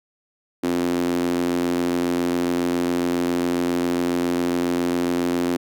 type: tone with high-pass filter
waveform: sawtooth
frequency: 87.31 Hz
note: F2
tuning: in tune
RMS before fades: -22 dBFS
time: 0.63-5.57 s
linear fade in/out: 10 ms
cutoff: 290 Hz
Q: 4.6
effects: none